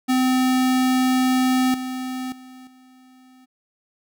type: tone with level steps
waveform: square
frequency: 256.8 Hz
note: C4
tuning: 32 cents flat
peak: -17 / -27 / -41 / -49 dBFS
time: 0.08-3.46 s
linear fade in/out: 20 ms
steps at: 1.74 / 2.32 / 2.67 s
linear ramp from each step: 2 ms
effects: none